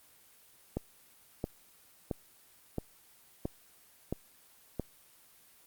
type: click train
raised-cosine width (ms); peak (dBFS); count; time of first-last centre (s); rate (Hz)
2; -19; 7; 0.77-4.797; 1.49
effects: white hiss -61 dBFS RMS until 5.66 s + Opus 24 kbps